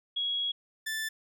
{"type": "tone pair in turn", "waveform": ["sine", "sawtooth"], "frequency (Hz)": [3322, 1759.8], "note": ["G#7", "A6"], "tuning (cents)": [0, 0], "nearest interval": "major seventh", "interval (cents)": 1100, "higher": "first", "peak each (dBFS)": [-28, -28], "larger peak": "neither", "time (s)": [[0.16, 0.52], [0.86, 1.09]], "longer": "first", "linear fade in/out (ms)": 10, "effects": []}